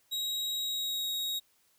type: tone with pitch glide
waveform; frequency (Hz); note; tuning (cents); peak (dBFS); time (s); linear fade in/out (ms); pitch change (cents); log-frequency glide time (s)
40% pulse; 3820 to 3783; A#7 to A#7; +42 to +25; -30; 0.11-1.4; 20; -17; 0.55-1.09
effects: white hiss -69 dBFS RMS until 1.78 s